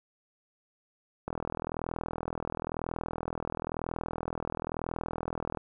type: click train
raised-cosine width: 1 ms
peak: -19 dBFS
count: 177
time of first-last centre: 1.28-5.573 s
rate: 41 Hz
effects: none